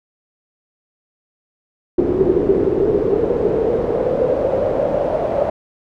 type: noise with band-pass filter sweep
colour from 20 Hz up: brown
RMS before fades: -17 dBFS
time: 1.98-5.5 s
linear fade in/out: 5 ms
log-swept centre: 360 to 620 Hz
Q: 7.4
effects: none